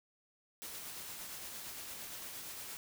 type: noise with tremolo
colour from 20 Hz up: white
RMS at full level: -45 dBFS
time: 0.62-2.77 s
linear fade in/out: 0 ms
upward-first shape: sine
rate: 8.7 Hz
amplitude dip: 25%
effects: none